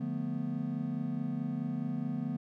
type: chord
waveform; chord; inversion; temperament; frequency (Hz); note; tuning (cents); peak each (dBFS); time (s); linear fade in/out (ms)
triangle; B half-diminished seventh; first; just; 148.16 / 177.8 / 222.2 / 246.9; D3 / F3 / A3 / B3; +16 / +31 / +17 / 0; -36 / -38 / -36 / -34; 0-2.37; 10
effects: none